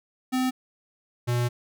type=tone pair in turn; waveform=square; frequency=256.8 / 121.19 Hz; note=C4 / B2; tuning=-32 / -32 cents; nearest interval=octave + minor second; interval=1300 cents; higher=first; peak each=-23 dBFS; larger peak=neither; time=0.32-0.51 / 1.27-1.49 s; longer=second; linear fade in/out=20 ms; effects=none